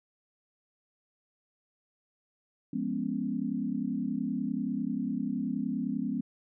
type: chord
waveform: sine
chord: C# dominant seventh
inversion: first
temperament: equal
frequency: 174.61 / 207.7 / 246.9 / 277.2 Hz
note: E#3 / G#3 / B3 / C#4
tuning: 0 / 0 / 0 / 0 cents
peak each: -38 / -34 / -33 / -35 dBFS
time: 2.73-6.21 s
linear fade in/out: 5 ms
effects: none